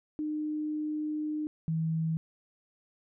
sine tone pair in turn, 304.3 / 161.2 Hz, D#4 / E3, -38 / -38 cents, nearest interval major seventh, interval 1100 cents, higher first, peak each -30 / -27 dBFS, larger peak second, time 0.19-1.47 / 1.68-2.17 s, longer first, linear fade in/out 0 ms, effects none

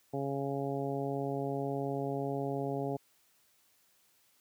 harmonic tone, 138.59 Hz, C#3, in tune, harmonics 1 / 2 / 3 / 4 / 5 / 6, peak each -38 / -38 / -37 / -41 / -40 / -45 dBFS, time 0.13-2.97 s, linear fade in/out 10 ms, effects white hiss -69 dBFS RMS until 4.4 s + high-pass 60 Hz 12 dB/octave

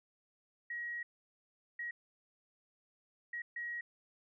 sine tone bursts at uneven times, 1900 Hz, A#6, 33 cents sharp, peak -38 dBFS, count 4, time 0.7-1.03 / 1.79-1.91 / 3.33-3.42 / 3.56-3.81 s, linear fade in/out 5 ms, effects none

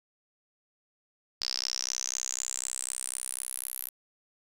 sawtooth tone with band-pass filter sweep, 64 Hz, C2, 38 cents flat, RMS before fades -35 dBFS, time 1.41-3.89 s, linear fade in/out 5 ms, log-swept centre 4900 to 12000 Hz, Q 9.9, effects none

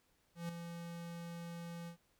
square tone with ADSR envelope, 170 Hz, F3, 46 cents flat, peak -38 dBFS, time 0.35-1.97 s, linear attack 140 ms, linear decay 4 ms, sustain -7 dB, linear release 95 ms, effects pink hiss -75 dBFS RMS until 2.19 s

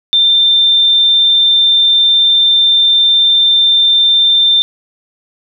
sine tone, 3581 Hz, A7, 30 cents sharp, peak -6 dBFS, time 0.13-4.62 s, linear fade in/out 0 ms, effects none

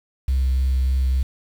sine tone with vibrato, 65.41 Hz, C2, in tune, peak -15 dBFS, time 0.28-1.23 s, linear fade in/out 5 ms, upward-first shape triangle, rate 3.4 Hz, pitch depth 15 cents each way, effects tanh soft clip ceiling -13 dBFS + 7-bit

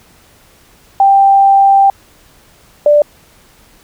sine tone pair in turn, 787 / 589.6 Hz, G5 / D5, +7 / +7 cents, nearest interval perfect fourth, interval 500 cents, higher first, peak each -4 dBFS, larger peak neither, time 1-1.9 / 2.86-3.02 s, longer first, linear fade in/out 2 ms, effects pink hiss -46 dBFS RMS until 3.83 s

